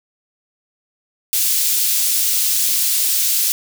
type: high-pass noise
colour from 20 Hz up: white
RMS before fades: -17 dBFS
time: 1.33-3.52 s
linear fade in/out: 0 ms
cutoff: 3900 Hz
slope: 12 dB/octave
effects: none